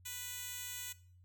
10% pulse tone with high-pass filter, 493.9 Hz, B4, in tune, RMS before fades -44 dBFS, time 0.05-0.93 s, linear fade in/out 10 ms, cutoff 4400 Hz, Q 0.52, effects noise-tail reverb RT60 0.5 s tail -19 dB re dry + added 90 Hz sine -59 dBFS peak until 1.24 s

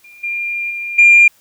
sine tone with level steps, 2398 Hz, D7, 36 cents sharp, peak -38 / -18 / -21 / -3 dBFS, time 0.04-1.28 s, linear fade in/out 5 ms, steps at 0.23 / 0.7 / 0.98 s, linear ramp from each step 10 ms, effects tanh soft clip ceiling 0 dBFS + white hiss -53 dBFS RMS until 1.4 s

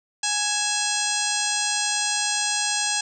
harmonic tone with a mistuned harmonic, 830.6 Hz, G#5, in tune, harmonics 1 / 2 / 3 / 4 / 5 / 6 / 7 / 8 / 9 / 10, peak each -31 / -31 / -31 / -31 / -31 / -31 / -31 / -31 / -31 / -31 dBFS, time 0.23-3.01 s, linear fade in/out 5 ms, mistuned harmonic 3, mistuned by +98 cents, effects none

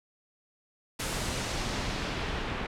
pink noise with low-pass filter sweep, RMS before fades -33 dBFS, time 0.99-2.67 s, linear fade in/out 10 ms, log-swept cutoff 11000 to 2400 Hz, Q 0.92, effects none

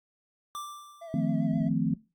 square tone with exponential decay, 1176 Hz, D6, 2 cents sharp, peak -34 dBFS, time 0.55-1.47 s, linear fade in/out 0 ms, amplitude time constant 200 ms
triangle tone with vibrato, 659.3 Hz, E5, in tune, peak -38 dBFS, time 1.01-1.69 s, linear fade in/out 10 ms, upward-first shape sine, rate 7.6 Hz, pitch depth 48 cents each way
sine chord, F dominant seventh, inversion third, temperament equal with one note detuned, 155.56 / 174.61 / 220 / 257.9 Hz, Eb3 / F3 / A3 / C4, 0 / 0 / 0 / -25 cents, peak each -30 dBFS, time 1.14-1.94 s, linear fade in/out 2 ms
effects noise-tail reverb RT60 0.3 s tail -22 dB re dry + Opus 48 kbps

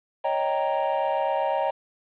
triangle chord, Eb dominant seventh, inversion third, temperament equal, 554.4 / 622.3 / 784 / 932.3 Hz, Db5 / Eb5 / G5 / Bb5, 0 / 0 / 0 / 0 cents, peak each -26 dBFS, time 0.24-1.71 s, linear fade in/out 10 ms, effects resampled to 8000 Hz + 8-bit

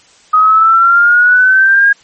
sine exponential sweep, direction up, 1251 to 1636 Hz, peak -4 dBFS, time 0.33-1.93 s, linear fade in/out 10 ms, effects white hiss -45 dBFS RMS until 2.03 s + MP3 32 kbps

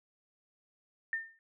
sine tone with exponential decay, 1810 Hz, A6, 48 cents sharp, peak -28 dBFS, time 1.13-1.39 s, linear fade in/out 1 ms, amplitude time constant 55 ms, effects none

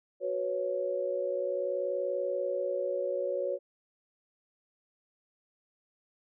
sine chord, F# suspended fourth, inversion none, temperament equal, 370 / 493.9 / 554.4 Hz, F#4 / B4 / C#5, 0 / 0 / 0 cents, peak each -36 / -35 / -31 dBFS, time 0.2-3.59 s, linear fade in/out 50 ms, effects none

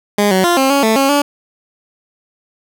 15% pulse tone with pitch steps, 205.5 / 187.7 / 347.7 / 267.3 / 279.5 / 220.9 / 273 / 287.5 Hz, G#3 / F#3 / F4 / C4 / C#4 / A3 / C#4 / D4, -18 / +25 / -8 / +37 / +14 / +7 / -26 / -37 cents, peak -4 dBFS, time 0.18-1.22 s, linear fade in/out 5 ms, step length 130 ms, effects none

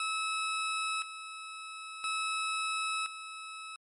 20% pulse tone with tremolo, 1298 Hz, E6, 27 cents flat, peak -26 dBFS, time 0-3.76 s, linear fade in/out 2 ms, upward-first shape square, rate 0.49 Hz, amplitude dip 70%, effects MP3 48 kbps

